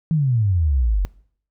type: exponential sweep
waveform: sine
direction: down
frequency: 166.5 to 44.87 Hz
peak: -15 dBFS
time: 0.11-1.05 s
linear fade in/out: 0 ms
effects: noise-tail reverb RT60 0.6 s tail -23 dB re dry